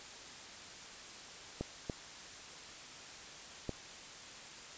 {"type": "clicks", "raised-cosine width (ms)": 2, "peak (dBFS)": -23, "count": 3, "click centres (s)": [1.61, 1.898, 3.693], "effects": ["white hiss -50 dBFS RMS until 4.77 s", "resampled to 16000 Hz"]}